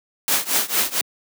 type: noise with tremolo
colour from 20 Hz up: white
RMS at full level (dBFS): -17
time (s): 0.28-1.01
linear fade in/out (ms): 0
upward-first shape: triangle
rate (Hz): 4.4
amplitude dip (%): 95
effects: high-pass 200 Hz 12 dB/octave